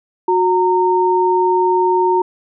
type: tone pair together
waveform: sine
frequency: 365.1 / 920 Hz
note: F#4 / A#5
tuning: -23 / -23 cents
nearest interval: octave + major third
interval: 1600 cents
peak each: -14 dBFS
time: 0.28-2.22 s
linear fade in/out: 5 ms
effects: none